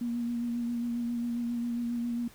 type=tone with vibrato; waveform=sine; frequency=237.3 Hz; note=A#3; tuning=31 cents sharp; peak=-29 dBFS; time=0.01-2.28 s; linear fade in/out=5 ms; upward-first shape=sine; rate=7.4 Hz; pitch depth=21 cents each way; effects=pink hiss -55 dBFS RMS until 2.34 s